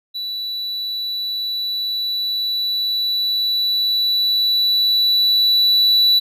triangle tone with level ramp, 3951 Hz, B7, in tune, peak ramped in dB -22 to -9 dBFS, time 0.14-6.2 s, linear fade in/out 20 ms, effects none

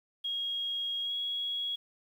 sine tone with pitch glide, 3279 to 3325 Hz, G#7 to G#7, -23 to +1 cents, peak -31 dBFS, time 0.24-1.76 s, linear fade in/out 10 ms, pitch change +24 cents, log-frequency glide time 1.03-1.13 s, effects 10-bit

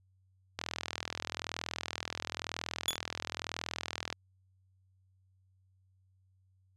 click train, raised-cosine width 0.2 ms, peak -17 dBFS, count 146, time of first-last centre 0.59-4.127 s, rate 41 Hz
sawtooth tone with exponential decay, 3428 Hz, A7, 46 cents flat, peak -21 dBFS, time 2.88-2.97 s, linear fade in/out 2 ms, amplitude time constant 19 ms
effects added 94 Hz sine -66 dBFS peak until 6.76 s + resampled to 32000 Hz

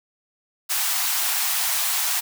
white high-pass noise, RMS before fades -23 dBFS, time 0.69-2.21 s, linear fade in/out 20 ms, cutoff 670 Hz, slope 96 dB/octave, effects none

